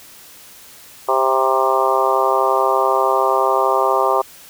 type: harmonic tone with a mistuned harmonic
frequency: 132.1 Hz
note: C3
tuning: 17 cents sharp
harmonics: 3 / 4 / 5 / 6 / 7 / 8 / 9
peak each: -21 / -21 / -21 / -21 / -21 / -21 / -21 dBFS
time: 1.08-4.22 s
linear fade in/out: 10 ms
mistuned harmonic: 7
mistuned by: +21 cents
effects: white hiss -42 dBFS RMS until 4.49 s